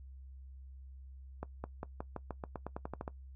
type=accelerating click train; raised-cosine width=1 ms; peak=-25 dBFS; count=14; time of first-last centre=1.43-3.079 s; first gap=210 ms; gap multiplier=0.91; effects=noise-tail reverb RT60 0.1 s tail -19 dB re dry + added 66 Hz sine -48 dBFS peak until 3.35 s

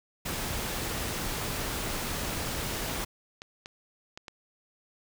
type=noise; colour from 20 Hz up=pink; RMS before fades=-33 dBFS; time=0.25-3.05 s; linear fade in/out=10 ms
type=clicks; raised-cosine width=0.2 ms; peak=-24 dBFS; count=5; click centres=2.898 / 3.419 / 3.659 / 4.175 / 4.282 s
effects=none

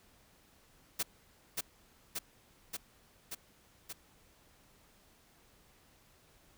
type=noise with echo; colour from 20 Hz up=white; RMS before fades=-33 dBFS; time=0.99-1.03 s; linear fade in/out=10 ms; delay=580 ms; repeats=5; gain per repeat=-2 dB; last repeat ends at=3.93 s; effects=pink hiss -65 dBFS RMS until 6.57 s

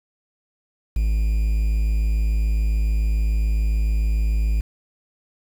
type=tone with quantisation; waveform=triangle; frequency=53.5 Hz; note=A1; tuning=48 cents flat; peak=-15 dBFS; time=0.96-4.61 s; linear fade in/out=5 ms; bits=7; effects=none

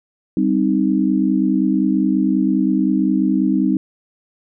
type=chord; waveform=sine; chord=C minor; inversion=second; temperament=equal; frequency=196 / 261.6 / 311.1 Hz; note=G3 / C4 / Eb4; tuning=0 / 0 / 0 cents; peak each=-18 dBFS; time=0.37-3.77 s; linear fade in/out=2 ms; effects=none

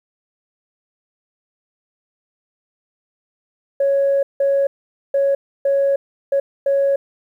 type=tone bursts at uneven times; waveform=sine; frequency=554.4 Hz; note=C#5; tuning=in tune; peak=-12 dBFS; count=6; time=3.8-4.23 / 4.4-4.67 / 5.14-5.35 / 5.65-5.96 / 6.32-6.4 / 6.66-6.96 s; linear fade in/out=5 ms; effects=tanh soft clip ceiling -10 dBFS + 9-bit

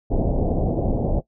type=low-pass noise; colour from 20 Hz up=pink; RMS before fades=-21 dBFS; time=0.1-1.21 s; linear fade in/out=20 ms; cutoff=720 Hz; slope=48 dB/octave; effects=noise-tail reverb RT60 0.1 s tail -18 dB re dry

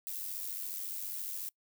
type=noise with amplitude modulation; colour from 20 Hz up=violet; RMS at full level=-37 dBFS; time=0.07-1.49 s; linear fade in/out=0 ms; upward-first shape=sine; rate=94.4 Hz; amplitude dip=55%; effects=noise-tail reverb RT60 0.1 s tail -24 dB re dry

